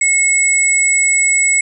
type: tone pair together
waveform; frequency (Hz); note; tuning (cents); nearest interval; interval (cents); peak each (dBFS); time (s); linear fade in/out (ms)
sine; 2178 / 7870; C#7 / B8; -31 / -7; octave + minor seventh; 2224; -13; 0.01-1.61; 5
effects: none